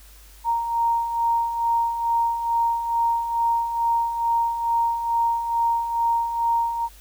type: beating tone pair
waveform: sine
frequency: 928 / 930.3 Hz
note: A#5 / A#5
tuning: -8 / -4 cents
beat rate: 2.3 Hz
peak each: -28 / -20 dBFS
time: 0.44-6.89 s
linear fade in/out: 50 ms
effects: added 50 Hz sine -46 dBFS peak until 7 s + white hiss -51 dBFS RMS until 7 s